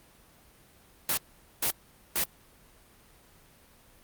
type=noise bursts; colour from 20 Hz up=white; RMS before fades=-27 dBFS; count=3; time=1.09-2.239 s; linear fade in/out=2 ms; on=83 ms; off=450 ms; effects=pink hiss -58 dBFS RMS until 4.03 s + Opus 32 kbps